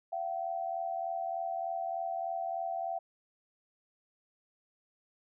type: tone pair together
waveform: sine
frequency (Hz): 680 / 763.3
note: F5 / G5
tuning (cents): -46 / -46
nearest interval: major second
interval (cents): 200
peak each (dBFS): -35 / -36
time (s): 0.12-2.99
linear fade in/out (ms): 10
effects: none